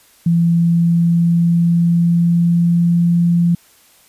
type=tone with pitch glide; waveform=sine; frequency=169 to 171.66 Hz; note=E3 to F3; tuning=+43 to -30 cents; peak=-10 dBFS; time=0.26-3.55 s; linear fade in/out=5 ms; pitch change=+27 cents; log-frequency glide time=0.51-3.18 s; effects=white hiss -50 dBFS RMS until 4.08 s + resampled to 32000 Hz